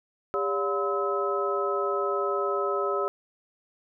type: tone cluster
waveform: sine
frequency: 401 / 570 / 711 / 1017 / 1290 Hz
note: G4 / C#5 / F5 / C6 / E6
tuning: +39 / +48 / +31 / -50 / -38 cents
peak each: -28 / -31 / -36 / -36 / -29 dBFS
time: 0.34-3.08 s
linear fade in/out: 0 ms
effects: none